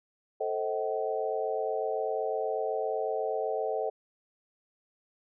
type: chord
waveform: sine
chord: A diminished seventh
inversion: none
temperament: just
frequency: 440 / 528 / 633.6 / 760.3 Hz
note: A4 / C5 / Eb5 / Gb5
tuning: 0 / +16 / +31 / +47 cents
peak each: -32 / -35 / -34 / -35 dBFS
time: 0.4-3.9 s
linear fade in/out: 10 ms
effects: none

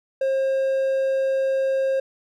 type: tone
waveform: triangle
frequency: 535 Hz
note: C5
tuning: 38 cents sharp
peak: -17 dBFS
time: 0.21-2 s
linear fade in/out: 5 ms
effects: none

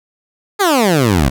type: exponential sweep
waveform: 15% pulse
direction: down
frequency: 428.6 to 60.3 Hz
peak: -4 dBFS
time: 0.59-1.3 s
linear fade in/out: 20 ms
effects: none

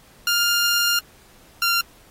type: tone pair in turn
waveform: 15% pulse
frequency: 1404 / 1384.7 Hz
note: F6 / F6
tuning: +9 / -15 cents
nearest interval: unison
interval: 24 cents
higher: first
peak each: -11 dBFS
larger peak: neither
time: 0.27-0.99 / 1.62-1.81 s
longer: first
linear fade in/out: 2 ms
effects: pink hiss -52 dBFS RMS until 2.1 s + AAC 48 kbps

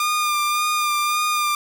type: tone with vibrato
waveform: sawtooth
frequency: 1206 Hz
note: D6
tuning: 46 cents sharp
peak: -15 dBFS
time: 0-1.55 s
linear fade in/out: 2 ms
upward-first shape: sine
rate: 1.8 Hz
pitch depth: 23 cents each way
effects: none

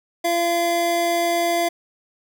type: tone pair together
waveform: square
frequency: 341.2 / 684.6 Hz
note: F4 / F5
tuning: -40 / -35 cents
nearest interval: octave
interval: 1205 cents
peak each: -25 / -20 dBFS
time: 0.24-1.69 s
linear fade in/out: 10 ms
effects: none

